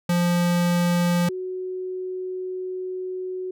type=tone pair in turn; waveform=square / sine; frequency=174.61 / 370 Hz; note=F3 / F#4; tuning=0 / 0 cents; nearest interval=octave + minor second; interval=1300 cents; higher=second; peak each=-19 / -27 dBFS; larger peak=first; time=0.09-1.29 / 1.29-3.51 s; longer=second; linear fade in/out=5 ms; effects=none